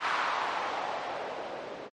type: noise with low-pass filter sweep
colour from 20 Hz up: violet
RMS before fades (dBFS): -33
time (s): 0-1.9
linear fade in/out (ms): 50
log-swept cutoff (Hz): 1200 to 450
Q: 2
effects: low-pass 4000 Hz 12 dB/octave + MP3 48 kbps